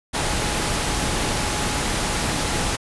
sine tone in noise, 841 Hz, G#5, 22 cents sharp, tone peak -34 dBFS, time 0.13-2.77 s, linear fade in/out 20 ms, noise pink, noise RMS -23 dBFS, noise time 0.13-2.77 s, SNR -14 dB, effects resampled to 24000 Hz

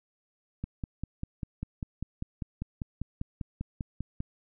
click train, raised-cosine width 5 ms, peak -21 dBFS, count 19, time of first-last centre 0.64-4.204 s, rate 5.05 Hz, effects none

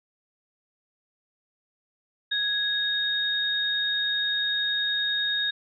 sine tone pair together, 1661.2 / 3729 Hz, G#6 / A#7, 0 / 0 cents, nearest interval octave + major second, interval 1400 cents, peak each -28 / -25 dBFS, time 2.31-5.51 s, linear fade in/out 10 ms, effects none

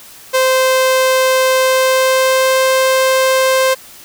sawtooth tone with pitch glide, 520 to 523.9 Hz, C5 to C5, -11 to +2 cents, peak -6 dBFS, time 0.33-3.75 s, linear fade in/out 20 ms, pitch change +13 cents, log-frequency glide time 1.6-2.63 s, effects white hiss -38 dBFS RMS until 4.04 s

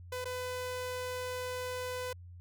sawtooth tone with dropouts, 502 Hz, B4, 28 cents sharp, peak -32 dBFS, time 0.12-2.13 s, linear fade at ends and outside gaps 5 ms, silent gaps 0.245-0.254 s, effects added 88 Hz sine -47 dBFS peak until 2.4 s

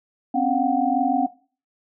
sine tone cluster, 256 / 278.2 / 717 / 763 Hz, C4 / C#4 / F5 / G5, -38 / +6 / +45 / -47 cents, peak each -24 dBFS, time 0.34-1.27 s, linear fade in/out 10 ms, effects noise-tail reverb RT60 0.4 s tail -19 dB re dry

